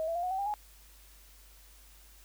sine tone with pitch steps, 636 / 665.7 / 696.8 / 729.3 / 763.4 / 799 / 836.3 Hz, D#5 / E5 / F5 / F#5 / G5 / G5 / G#5, +38 / +17 / -4 / -25 / -46 / +33 / +12 cents, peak -30 dBFS, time 0-0.539 s, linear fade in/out 0 ms, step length 77 ms, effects added 50 Hz sine -56 dBFS peak until 2.24 s + white hiss -59 dBFS RMS until 2.24 s

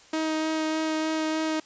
sawtooth tone with vibrato, 315 Hz, D#4, 21 cents sharp, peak -21 dBFS, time 0.13-1.6 s, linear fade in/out 5 ms, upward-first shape sine, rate 3.3 Hz, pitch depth 10 cents each way, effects white hiss -53 dBFS RMS until 1.65 s + resampled to 16000 Hz

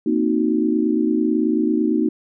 sine chord, C half-diminished seventh, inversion third, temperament equal, 233.1 / 261.6 / 311.1 / 370 Hz, Bb3 / C4 / Eb4 / Gb4, 0 / 0 / 0 / 0 cents, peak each -21 / -24 / -19 / -24 dBFS, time 0.06-2.09 s, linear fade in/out 5 ms, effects none

